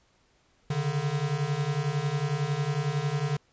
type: beating tone pair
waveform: square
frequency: 138.59 / 149.59 Hz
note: C#3 / D3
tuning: 0 / +32 cents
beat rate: 11 Hz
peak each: -31 / -29 dBFS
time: 0.7-3.37 s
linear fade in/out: 5 ms
effects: pink hiss -66 dBFS RMS until 3.52 s + resampled to 16000 Hz